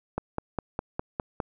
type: click train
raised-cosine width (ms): 1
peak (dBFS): -14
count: 7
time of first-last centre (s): 0.18-1.402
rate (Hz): 4.91
effects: none